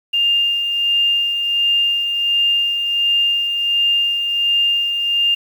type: tone with tremolo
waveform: sine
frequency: 2805 Hz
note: F7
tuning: 7 cents sharp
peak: -12 dBFS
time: 0.13-5.35 s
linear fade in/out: 10 ms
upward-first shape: sine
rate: 1.4 Hz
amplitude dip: 45%
effects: 7-bit